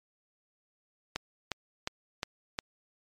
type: click train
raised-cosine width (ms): 0.2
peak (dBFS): -14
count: 5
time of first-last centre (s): 1.16-2.589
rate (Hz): 2.8
effects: MP3 96 kbps